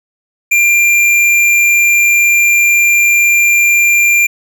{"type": "tone with hard clipping", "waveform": "sine", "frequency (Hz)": 2383, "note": "D7", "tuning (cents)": 25, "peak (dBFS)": -8, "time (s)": [0.51, 4.27], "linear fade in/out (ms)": 10, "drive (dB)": 12, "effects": []}